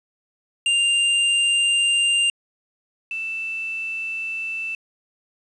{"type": "tone pair in turn", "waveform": ["square", "sine"], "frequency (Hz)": [2794, 2655], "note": ["F7", "E7"], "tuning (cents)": [0, 12], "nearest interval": "minor second", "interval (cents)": 88, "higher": "first", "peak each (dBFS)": [-17, -25], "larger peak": "first", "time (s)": [[0.66, 2.3], [3.11, 4.75]], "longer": "neither", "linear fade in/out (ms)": 2, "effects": ["resampled to 22050 Hz", "8-bit"]}